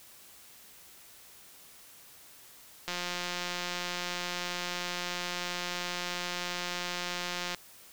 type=click train; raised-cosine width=0.2 ms; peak=-17 dBFS; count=827; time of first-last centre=2.88-7.547 s; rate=177 Hz; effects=white hiss -54 dBFS RMS until 7.92 s